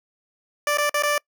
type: tone with dropouts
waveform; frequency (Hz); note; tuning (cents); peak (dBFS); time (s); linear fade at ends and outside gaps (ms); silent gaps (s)
15% pulse; 587.3; D5; 0; -13; 0.67-1.18; 2; 0.773-0.783 / 0.895-0.942 / 1.024-1.034
effects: noise-tail reverb RT60 0.1 s tail -26 dB re dry